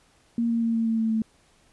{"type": "tone with pitch steps", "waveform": "sine", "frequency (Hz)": [233.1, 231.1, 229.1, 227.1, 225.2, 223.2, 221.3], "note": ["A#3", "A#3", "A#3", "A#3", "A3", "A3", "A3"], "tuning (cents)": [0, -15, -30, -45, 40, 25, 10], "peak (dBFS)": -21, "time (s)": [0.38, 1.22], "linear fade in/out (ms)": 2, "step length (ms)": 120, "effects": ["pink hiss -61 dBFS RMS until 1.72 s", "resampled to 24000 Hz"]}